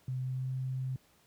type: tone with pitch glide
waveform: sine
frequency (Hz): 128.7 to 130.27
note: C3 to C3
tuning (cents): -28 to -7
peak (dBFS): -32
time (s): 0.08-0.96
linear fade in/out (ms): 2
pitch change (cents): +21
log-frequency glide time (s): 0.2-0.5
effects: pink hiss -66 dBFS RMS until 1.26 s + high-pass 60 Hz 12 dB/octave